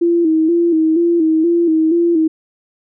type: tone with vibrato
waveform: sine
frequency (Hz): 329.6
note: E4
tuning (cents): 0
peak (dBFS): -10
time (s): 0.01-2.28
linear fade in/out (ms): 10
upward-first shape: square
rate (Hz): 2.1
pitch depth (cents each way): 62
effects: none